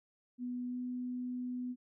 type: tone with pitch glide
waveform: sine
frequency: 246.9 to 248.9 Hz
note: B3 to B3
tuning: 0 to +14 cents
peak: -36 dBFS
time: 0.38-1.76 s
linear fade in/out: 50 ms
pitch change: +14 cents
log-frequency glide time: 0.67-0.77 s
effects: none